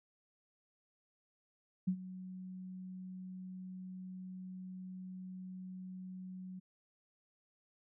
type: tone with ADSR envelope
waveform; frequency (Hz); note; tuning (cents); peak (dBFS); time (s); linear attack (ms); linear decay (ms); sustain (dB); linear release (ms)
sine; 185.2; F#3; +2; -28; 1.87-6.6; 12; 75; -16; 15
effects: none